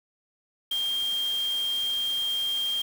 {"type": "tone in noise", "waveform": "sine", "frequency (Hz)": 3200, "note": "G7", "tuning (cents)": 35, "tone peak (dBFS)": -25, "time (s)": [0.71, 2.82], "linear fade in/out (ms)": 5, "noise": "white", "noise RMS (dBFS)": -41, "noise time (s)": [0.71, 2.82], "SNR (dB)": 13, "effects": []}